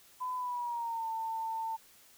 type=tone with pitch glide; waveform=sine; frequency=1007 to 897.1 Hz; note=B5 to A5; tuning=+33 to +33 cents; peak=-33 dBFS; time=0.2-1.77 s; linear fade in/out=20 ms; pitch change=-200 cents; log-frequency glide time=0.36-1.07 s; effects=white hiss -60 dBFS RMS until 2.17 s